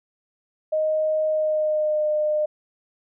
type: tone with pitch glide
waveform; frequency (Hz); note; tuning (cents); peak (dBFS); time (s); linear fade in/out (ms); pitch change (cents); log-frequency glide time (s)
sine; 622.3 to 606.7; D#5 to D#5; 0 to -44; -19; 0.72-2.46; 10; -44; 1.27-2.08
effects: none